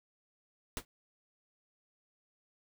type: noise with exponential decay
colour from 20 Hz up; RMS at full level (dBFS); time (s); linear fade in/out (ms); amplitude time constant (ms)
pink; -34; 0.77-0.85; 1; 17
effects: none